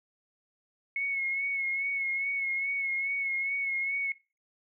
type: tone with vibrato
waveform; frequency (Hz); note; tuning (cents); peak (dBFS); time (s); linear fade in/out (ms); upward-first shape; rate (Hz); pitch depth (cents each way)
sine; 2190; C#7; -22; -28; 0.96-4.12; 2; sine; 2.4; 35
effects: noise-tail reverb RT60 0.3 s tail -20 dB re dry